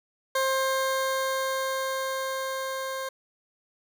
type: tone with level ramp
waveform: 20% pulse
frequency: 530 Hz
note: C5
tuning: 22 cents sharp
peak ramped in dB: -18 to -26 dBFS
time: 0.35-3.09 s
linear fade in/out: 5 ms
effects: none